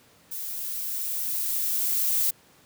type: noise with level ramp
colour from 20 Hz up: violet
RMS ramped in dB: -34 to -23 dBFS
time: 0.31-2.31 s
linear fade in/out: 10 ms
effects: pink hiss -57 dBFS RMS until 2.65 s + high-pass 100 Hz 12 dB/octave